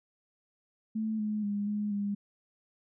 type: tone with pitch steps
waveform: sine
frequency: 218.9 / 212.2 / 204 / 208.4 / 202.7 Hz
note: A3 / G#3 / G#3 / G#3 / G#3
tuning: -9 / +38 / -31 / +6 / -42 cents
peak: -29 dBFS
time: 0.95-2.15 s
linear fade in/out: 10 ms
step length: 240 ms
effects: none